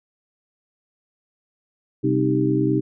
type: harmonic tone with a mistuned harmonic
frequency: 65.41 Hz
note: C2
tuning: in tune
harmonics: 2 / 3 / 4 / 5 / 6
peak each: -23 / -29 / -26 / -20 / -24 dBFS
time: 2.03-2.81 s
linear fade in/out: 20 ms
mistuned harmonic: 5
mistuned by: -86 cents
effects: none